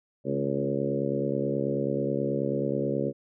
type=harmonic tone with a mistuned harmonic; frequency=69.3 Hz; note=C#2; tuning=in tune; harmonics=2 / 3 / 4 / 5 / 6 / 7 / 8; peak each=-33 / -33 / -33 / -33 / -33 / -33 / -33 dBFS; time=0.24-3.13 s; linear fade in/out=50 ms; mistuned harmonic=3; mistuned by=+30 cents; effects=none